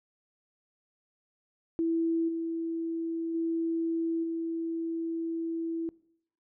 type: tone with level steps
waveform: sine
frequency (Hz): 330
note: E4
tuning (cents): +2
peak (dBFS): -25 / -30 / -27 / -30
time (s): 1.79-5.89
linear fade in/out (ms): 0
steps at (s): 2.28 / 3.34 / 4.23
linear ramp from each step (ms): 10
effects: noise-tail reverb RT60 0.7 s tail -23 dB re dry